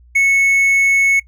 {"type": "tone", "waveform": "triangle", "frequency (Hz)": 2203, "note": "C#7", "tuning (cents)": -11, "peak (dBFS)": -8, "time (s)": [0.15, 1.2], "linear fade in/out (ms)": 10, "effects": ["noise-tail reverb RT60 0.1 s tail -22 dB re dry", "added 60 Hz sine -43 dBFS peak until 1.27 s"]}